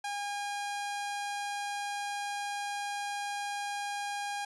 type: tone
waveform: sawtooth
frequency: 813 Hz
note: G#5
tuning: 37 cents flat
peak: -30 dBFS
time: 0.04-4.45 s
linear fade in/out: 5 ms
effects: resampled to 24000 Hz